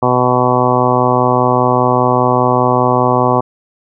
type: harmonic tone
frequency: 125 Hz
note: B2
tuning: 21 cents sharp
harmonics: 1 / 2 / 3 / 4 / 5 / 6 / 7 / 8 / 9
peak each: -18 / -18 / -18 / -18 / -18 / -18 / -18 / -18 / -18 dBFS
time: 0.02-3.41 s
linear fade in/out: 10 ms
effects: none